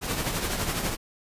pink noise with tremolo, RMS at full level -26 dBFS, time 0.01-0.97 s, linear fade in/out 50 ms, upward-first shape triangle, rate 12 Hz, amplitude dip 55%, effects resampled to 32000 Hz

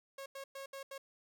sawtooth tone bursts at uneven times, 546 Hz, C#5, 26 cents flat, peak -40 dBFS, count 5, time 0.18-0.26 / 0.35-0.44 / 0.55-0.66 / 0.73-0.83 / 0.91-0.98 s, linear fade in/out 5 ms, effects none

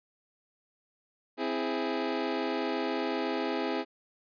25% pulse chord, C augmented, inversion none, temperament equal, 261.6 / 329.6 / 415.3 Hz, C4 / E4 / G#4, 0 / 0 / 0 cents, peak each -30 dBFS, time 1.37-3.85 s, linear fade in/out 50 ms, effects resampled to 11025 Hz

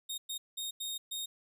sawtooth tone bursts at uneven times, 3707 Hz, A#7, 10 cents flat, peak -33 dBFS, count 5, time 0.09-0.18 / 0.29-0.38 / 0.57-0.71 / 0.8-0.98 / 1.11-1.26 s, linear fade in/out 10 ms, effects none

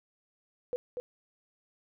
sine tone with echo, 493.9 Hz, B4, in tune, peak -29 dBFS, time 0.73-0.76 s, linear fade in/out 0 ms, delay 240 ms, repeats 1, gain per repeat -4 dB, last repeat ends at 1 s, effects none

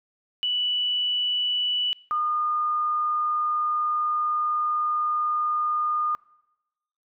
sine tone pair in turn, 2961 / 1219.3 Hz, F#7 / D#6, +1 / -35 cents, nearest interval octave + minor third, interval 1536 cents, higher first, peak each -22 dBFS, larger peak neither, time 0.43-1.93 / 2.11-6.15 s, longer second, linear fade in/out 0 ms, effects noise-tail reverb RT60 1.0 s tail -23 dB re dry

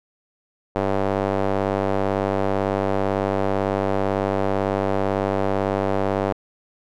square tone with band-pass filter, 49 Hz, G1, in tune, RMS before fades -22 dBFS, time 0.75-6.33 s, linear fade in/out 10 ms, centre 600 Hz, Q 1.3, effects none

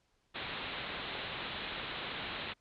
white low-pass noise, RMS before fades -41 dBFS, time 0.34-2.54 s, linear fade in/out 20 ms, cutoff 4000 Hz, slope 96 dB/octave, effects pink hiss -75 dBFS RMS until 2.6 s + low-pass 7000 Hz 12 dB/octave

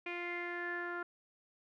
sawtooth tone with low-pass filter sweep, 349.2 Hz, F4, in tune, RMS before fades -40 dBFS, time 0.06-1.03 s, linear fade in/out 5 ms, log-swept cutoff 2400 to 1500 Hz, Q 8.6, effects none

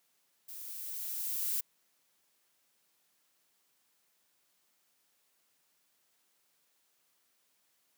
violet noise with level ramp, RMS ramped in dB -46 to -32 dBFS, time 0.48-1.61 s, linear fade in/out 10 ms, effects white hiss -74 dBFS RMS until 7.97 s + high-pass 150 Hz 12 dB/octave

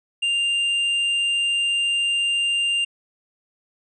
sine tone with hard clipping, 2794 Hz, F7, in tune, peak -20 dBFS, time 0.22-2.85 s, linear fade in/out 10 ms, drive 4 dB, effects resampled to 22050 Hz

